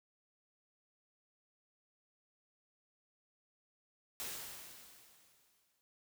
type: noise with exponential decay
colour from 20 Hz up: white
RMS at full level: -41 dBFS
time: 4.2-5.81 s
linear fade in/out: 0 ms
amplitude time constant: 350 ms
effects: none